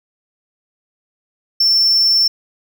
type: tone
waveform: triangle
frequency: 5390 Hz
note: E8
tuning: 38 cents sharp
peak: -9 dBFS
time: 1.6-2.28 s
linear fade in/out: 5 ms
effects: none